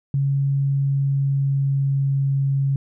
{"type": "tone with pitch glide", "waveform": "sine", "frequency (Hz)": [138.59, 137.47], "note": ["C#3", "C#3"], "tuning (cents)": [0, -14], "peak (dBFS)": -17, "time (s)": [0.14, 2.76], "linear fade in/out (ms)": 2, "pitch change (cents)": -14, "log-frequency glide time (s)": [0.61, 2.32], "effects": []}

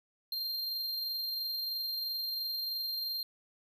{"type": "tone with amplitude modulation", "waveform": "square", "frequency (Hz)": 4186, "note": "C8", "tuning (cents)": 0, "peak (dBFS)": -33, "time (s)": [0.32, 3.23], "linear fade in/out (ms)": 2, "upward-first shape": "sine", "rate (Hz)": 23, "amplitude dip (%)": 25, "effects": []}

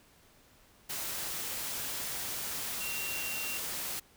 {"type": "tone in noise", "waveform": "sine", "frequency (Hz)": 2750, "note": "F7", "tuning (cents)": -27, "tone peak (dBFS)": -38, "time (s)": [2.8, 3.58], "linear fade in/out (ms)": 10, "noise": "white", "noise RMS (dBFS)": -37, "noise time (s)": [0.89, 4], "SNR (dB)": -4, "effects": ["pink hiss -62 dBFS RMS until 4.16 s"]}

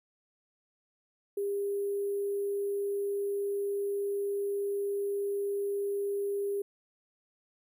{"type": "tone with sample-and-hold", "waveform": "sine", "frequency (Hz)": 401.7, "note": "G4", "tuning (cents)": 42, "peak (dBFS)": -29, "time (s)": [1.37, 6.62], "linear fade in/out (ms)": 5, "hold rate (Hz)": 11025, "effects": []}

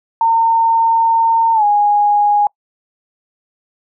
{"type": "tone with pitch glide", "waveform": "sine", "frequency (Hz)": [911, 825.8], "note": ["A#5", "G#5"], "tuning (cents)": [-40, -10], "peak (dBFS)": -9, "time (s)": [0.21, 2.47], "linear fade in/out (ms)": 2, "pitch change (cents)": -170, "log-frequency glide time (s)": [1.54, 1.64], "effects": ["noise-tail reverb RT60 0.1 s tail -26 dB re dry"]}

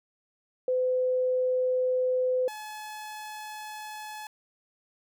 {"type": "tone pair in turn", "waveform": ["sine", "sawtooth"], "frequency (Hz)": [508, 854.4], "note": ["B4", "G#5"], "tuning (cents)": [49, 49], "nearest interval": "major sixth", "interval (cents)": 900, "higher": "second", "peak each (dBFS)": [-23, -34], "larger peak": "first", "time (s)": [[0.68, 2.48], [2.48, 4.27]], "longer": "first", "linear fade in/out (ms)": 2, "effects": []}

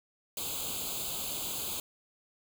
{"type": "noise with comb filter", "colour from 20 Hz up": "white", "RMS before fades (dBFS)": -36, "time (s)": [0.37, 1.8], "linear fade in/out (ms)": 2, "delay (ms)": 0.27, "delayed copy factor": 1, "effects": []}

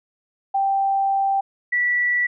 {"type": "tone pair in turn", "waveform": "sine", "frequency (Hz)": [784, 1954.6], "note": ["G5", "B6"], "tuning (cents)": [0, -18], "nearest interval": "octave + major third", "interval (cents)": 1582, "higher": "second", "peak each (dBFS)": -17, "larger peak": "neither", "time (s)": [[0.54, 1.41], [1.72, 2.27]], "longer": "first", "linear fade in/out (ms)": 10, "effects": []}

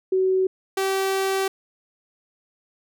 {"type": "tone pair in turn", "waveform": ["sine", "sawtooth"], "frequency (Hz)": [376.3, 386], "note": ["F#4", "G4"], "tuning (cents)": [29, -27], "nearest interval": "unison", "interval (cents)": 44, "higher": "second", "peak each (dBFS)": -17, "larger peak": "neither", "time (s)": [[0.12, 0.47], [0.77, 1.48]], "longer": "second", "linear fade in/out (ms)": 5, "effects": []}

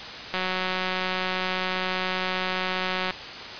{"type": "click train", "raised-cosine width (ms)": 0.3, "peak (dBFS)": -11, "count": 513, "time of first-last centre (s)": [0.34, 3.108], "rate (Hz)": 185, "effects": ["white hiss -36 dBFS RMS until 3.59 s", "resampled to 11025 Hz"]}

